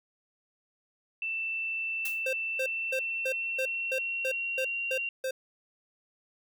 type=tone with pitch glide; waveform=sine; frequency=2668 to 2757 Hz; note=E7 to F7; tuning=+20 to -23 cents; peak=-30 dBFS; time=1.22-5.09 s; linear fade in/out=2 ms; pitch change=+57 cents; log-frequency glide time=2.46-4.79 s
type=noise with exponential decay; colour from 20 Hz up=blue; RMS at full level=-33 dBFS; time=2.05-2.24 s; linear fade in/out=5 ms; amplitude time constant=40 ms
type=tone bursts; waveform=square; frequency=523.3 Hz; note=C5; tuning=in tune; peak=-30 dBFS; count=10; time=2.26-5.31 s; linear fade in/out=5 ms; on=71 ms; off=260 ms
effects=none